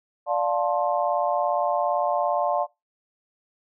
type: chord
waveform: sine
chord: D minor seventh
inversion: none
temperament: just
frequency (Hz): 587.3 / 704.8 / 881 / 1057.2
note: D5 / F5 / A5 / C6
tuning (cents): 0 / +16 / +2 / +18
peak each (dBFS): -25 / -25 / -28 / -29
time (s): 0.26-2.67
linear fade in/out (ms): 50
effects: noise-tail reverb RT60 0.2 s tail -21 dB re dry